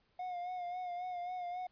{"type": "tone with vibrato", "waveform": "triangle", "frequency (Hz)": 718, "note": "F5", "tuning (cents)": 48, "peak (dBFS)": -36, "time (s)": [0.19, 1.67], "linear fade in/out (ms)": 5, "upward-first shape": "sine", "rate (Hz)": 3.7, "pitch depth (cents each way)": 42, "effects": ["pink hiss -74 dBFS RMS until 1.71 s", "resampled to 11025 Hz"]}